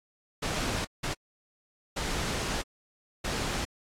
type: noise bursts at uneven times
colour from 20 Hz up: pink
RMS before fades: -31 dBFS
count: 4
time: 0.42-0.85 / 1.03-1.14 / 1.96-2.62 / 3.24-3.65 s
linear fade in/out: 10 ms
effects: low-pass 8000 Hz 12 dB/octave + AAC 64 kbps